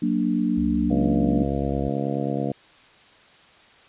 sine chord, Gb augmented, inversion none, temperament equal, 185 / 233.1 / 293.7 Hz, Gb3 / Bb3 / D4, 0 / 0 / 0 cents, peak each -25 / -23 / -24 dBFS, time 0.02-1.43 s, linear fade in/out 5 ms
sine tone, 69.3 Hz, C#2, in tune, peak -29 dBFS, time 0.57-1.89 s, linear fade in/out 10 ms
harmonic tone, 69.3 Hz, C#2, in tune, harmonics 2 / 3 / 4 / 5 / 6 / 7 / 8 / 9 / 10, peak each -29 / -29 / -29 / -33 / -37 / -31 / -37 / -35 / -34 dBFS, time 0.9-2.52 s, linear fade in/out 5 ms
effects white hiss -52 dBFS RMS until 3.88 s + resampled to 8000 Hz

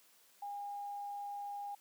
sine tone, 812 Hz, G#5, 39 cents flat, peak -40 dBFS, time 0.42-1.75 s, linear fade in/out 5 ms, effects white hiss -66 dBFS RMS until 1.8 s + high-pass 200 Hz 12 dB/octave

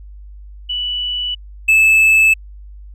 sine / triangle tone pair in turn, 2960 / 2617 Hz, F#7 / E7, 0 / -13 cents, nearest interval major second, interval 213 cents, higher first, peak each -18 / -6 dBFS, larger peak second, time 0.69-1.35 / 1.68-2.34 s, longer neither, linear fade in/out 10 ms, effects added 50 Hz sine -33 dBFS peak until 2.94 s

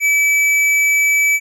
sine tone with hard clipping, 2300 Hz, D7, 37 cents flat, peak -13 dBFS, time 0-1.4 s, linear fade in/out 50 ms, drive 10 dB, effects none

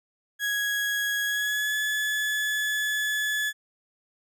35% pulse tone with pitch glide, 1661.2 to 1714.8 Hz, G#6 to A6, 0 to -45 cents, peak -23 dBFS, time 0.39-3.53 s, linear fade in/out 50 ms, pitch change +55 cents, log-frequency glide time 1.25-1.75 s, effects none

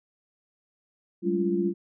sine tone cluster, 190.5 / 206.3 / 283.3 / 344.8 Hz, G3 / G#3 / C#4 / F4, -49 / -11 / +38 / -22 cents, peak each -28 / -31 / -34 / -25 dBFS, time 1.22-1.74 s, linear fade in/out 50 ms, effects none

